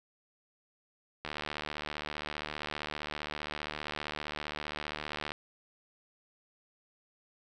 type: click train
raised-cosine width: 0.3 ms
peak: -20 dBFS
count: 307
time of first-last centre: 1.25-5.319 s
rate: 75.2 Hz
effects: none